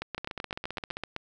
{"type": "two click trains", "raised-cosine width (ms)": 0.3, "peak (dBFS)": [-19, -17], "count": [13, 10], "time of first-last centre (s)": [[0.18, 0.969], [0.02, 1.164]], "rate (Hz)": [15.2, 7.87], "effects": []}